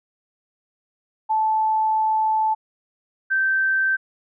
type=tone pair in turn; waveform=sine; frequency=873 / 1555.5 Hz; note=A5 / G6; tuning=-14 / -14 cents; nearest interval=minor seventh; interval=1000 cents; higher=second; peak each=-17 dBFS; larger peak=neither; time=1.29-2.55 / 3.3-3.97 s; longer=first; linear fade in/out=20 ms; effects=none